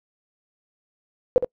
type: tone with echo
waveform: sine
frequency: 500 Hz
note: B4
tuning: 21 cents sharp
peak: -11 dBFS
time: 1.36-1.38 s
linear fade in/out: 0 ms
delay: 65 ms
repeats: 1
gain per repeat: -8 dB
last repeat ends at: 1.445 s
effects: noise-tail reverb RT60 0.1 s tail -26 dB re dry